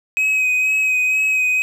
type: tone with vibrato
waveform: triangle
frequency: 2531 Hz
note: D#7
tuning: 29 cents sharp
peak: -13 dBFS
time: 0.17-1.62 s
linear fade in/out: 0 ms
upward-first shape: sine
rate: 2.1 Hz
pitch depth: 21 cents each way
effects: none